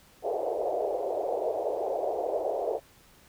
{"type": "band-pass noise", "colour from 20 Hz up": "white", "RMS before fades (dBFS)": -30, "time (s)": [0.22, 2.8], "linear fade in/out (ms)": 50, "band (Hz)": [390, 720], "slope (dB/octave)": 48, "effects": ["pink hiss -58 dBFS RMS until 3.28 s"]}